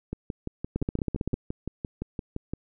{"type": "two click trains", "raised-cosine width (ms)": 3, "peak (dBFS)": [-14, -18], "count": [10, 15], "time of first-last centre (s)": [[0.76, 1.341], [0.13, 2.535]], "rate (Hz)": [15.5, 5.82], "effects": []}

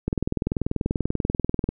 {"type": "click train", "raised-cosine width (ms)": 3, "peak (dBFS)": -10, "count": 34, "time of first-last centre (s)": [0.08, 1.69], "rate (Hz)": 20.5, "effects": []}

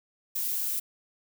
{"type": "noise", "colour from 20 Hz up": "violet", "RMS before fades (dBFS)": -30, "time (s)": [0.35, 0.8], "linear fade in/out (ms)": 10, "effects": []}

